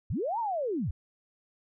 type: linear two-way sweep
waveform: sine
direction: up then down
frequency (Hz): 58.27 to 963 to 58.27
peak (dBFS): -28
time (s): 0.1-0.91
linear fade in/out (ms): 5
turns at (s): 0.39
effects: none